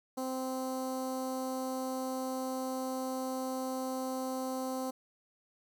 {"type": "tone with notch filter", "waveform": "15% pulse", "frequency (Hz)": 260, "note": "C4", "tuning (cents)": -11, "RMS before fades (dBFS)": -36, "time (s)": [0.17, 4.91], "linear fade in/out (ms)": 10, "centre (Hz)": 2500, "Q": 0.52, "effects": []}